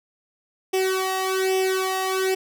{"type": "tone with flanger", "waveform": "sawtooth", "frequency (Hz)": 378.1, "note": "F#4", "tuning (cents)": 38, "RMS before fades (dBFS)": -23, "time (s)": [0.73, 2.35], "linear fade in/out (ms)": 10, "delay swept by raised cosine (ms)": [0.35, 1.08], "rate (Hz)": 1.2, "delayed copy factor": 0.9, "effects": []}